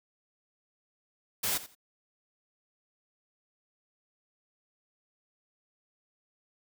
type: noise with echo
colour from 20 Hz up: white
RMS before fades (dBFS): -30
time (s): 1.43-1.58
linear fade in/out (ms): 10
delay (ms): 86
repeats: 2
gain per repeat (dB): -15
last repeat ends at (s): 1.752
effects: none